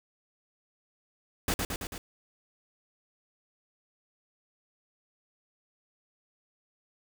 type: noise with echo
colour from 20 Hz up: pink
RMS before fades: -28 dBFS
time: 1.48-1.54 s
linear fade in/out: 2 ms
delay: 110 ms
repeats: 4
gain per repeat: -3 dB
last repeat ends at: 1.98 s
effects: none